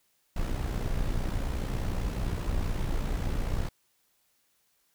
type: noise with amplitude modulation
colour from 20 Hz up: brown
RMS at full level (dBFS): -27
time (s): 0.36-3.69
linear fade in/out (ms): 5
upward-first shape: sine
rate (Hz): 60.5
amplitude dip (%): 55
effects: white hiss -71 dBFS RMS until 4.94 s